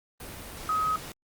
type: tone in noise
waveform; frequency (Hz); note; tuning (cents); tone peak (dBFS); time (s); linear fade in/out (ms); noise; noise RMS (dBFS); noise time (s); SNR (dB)
sine; 1266; D#6; +30; -24; 0.69-0.96; 2; pink; -41; 0.2-1.12; +14
effects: Opus 32 kbps

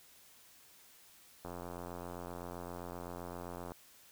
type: click train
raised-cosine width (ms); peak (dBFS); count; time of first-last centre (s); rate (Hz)
1; -30; 200; 1.45-3.719; 87.7
effects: white hiss -61 dBFS RMS until 4.11 s

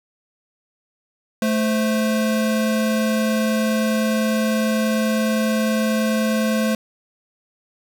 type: tone pair together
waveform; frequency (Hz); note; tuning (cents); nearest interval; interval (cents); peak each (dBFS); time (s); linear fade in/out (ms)
square; 218.5 / 519.7; A3 / C5; -12 / -12; octave + minor third; 1500; -19 / -25; 1.42-6.75; 2
effects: none

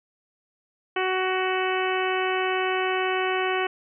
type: harmonic tone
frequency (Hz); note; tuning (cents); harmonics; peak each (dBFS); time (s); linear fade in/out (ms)
373.5; F#4; +16; 1 / 2 / 3 / 4 / 5 / 6 / 7 / 8; -26 / -29 / -31 / -32 / -33 / -34 / -34 / -35; 0.96-3.67; 5
effects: none

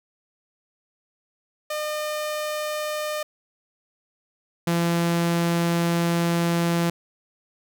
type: tone pair in turn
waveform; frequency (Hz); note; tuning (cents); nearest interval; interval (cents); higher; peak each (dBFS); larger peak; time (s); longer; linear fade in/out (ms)
sawtooth; 606 / 170.05; D#5 / F3; -46 / -46; octave + minor seventh; 2200; first; -22 / -16; second; 1.7-3.23 / 4.67-6.9; second; 5
effects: none

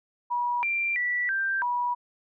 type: tone with pitch steps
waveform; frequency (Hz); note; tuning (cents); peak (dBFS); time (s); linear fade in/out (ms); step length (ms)
sine; 967 / 2367 / 1958 / 1576 / 972; B5 / D7 / B6 / G6 / B5; -37 / +13 / -15 / +9 / -28; -24; 0.3-1.95; 20; 330
effects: none

